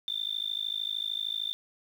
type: tone with amplitude modulation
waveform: sine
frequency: 3565 Hz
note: A7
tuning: 22 cents sharp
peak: -26 dBFS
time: 0.08-1.53 s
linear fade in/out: 0 ms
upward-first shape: sine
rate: 53.2 Hz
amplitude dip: 100%
effects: 9-bit